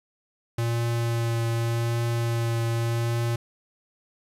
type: tone with vibrato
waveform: square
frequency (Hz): 116.54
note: A#2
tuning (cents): 0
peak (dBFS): -24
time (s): 0.58-3.36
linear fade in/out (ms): 5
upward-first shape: triangle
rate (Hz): 0.85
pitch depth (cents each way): 15
effects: resampled to 32000 Hz + 9-bit